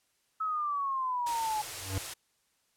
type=exponential sweep; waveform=sine; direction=down; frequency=1300 to 842 Hz; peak=-29 dBFS; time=0.4-1.62 s; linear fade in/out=10 ms
type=band-stop noise; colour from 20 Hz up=white; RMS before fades=-39 dBFS; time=1.26-2.14 s; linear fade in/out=10 ms; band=160 to 290 Hz; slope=96 dB/octave
type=tone with exponential growth; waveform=square; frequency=96.1 Hz; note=G2; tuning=34 cents flat; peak=-28 dBFS; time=1.71-1.98 s; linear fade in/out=0 ms; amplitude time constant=58 ms
effects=white hiss -73 dBFS RMS until 2.76 s + low-pass 11000 Hz 12 dB/octave